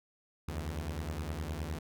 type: beating tone pair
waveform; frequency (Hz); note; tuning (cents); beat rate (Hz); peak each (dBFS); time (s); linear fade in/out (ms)
sawtooth; 73.42 / 83.12; D2 / E2; 0 / +15; 9.7; -34 / -35; 0.48-1.79; 5
effects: none